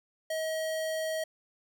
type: tone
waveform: square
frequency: 636 Hz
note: D#5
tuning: 38 cents sharp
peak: -31 dBFS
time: 0.3-1.24 s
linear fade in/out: 5 ms
effects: none